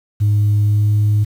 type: tone with pitch glide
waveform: sine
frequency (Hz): 104 to 104.91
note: G#2 to G#2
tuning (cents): +3 to +18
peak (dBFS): -9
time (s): 0.2-1.25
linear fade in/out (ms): 20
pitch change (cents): +15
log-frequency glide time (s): 0.63-0.92
effects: tanh soft clip ceiling -9 dBFS + 7-bit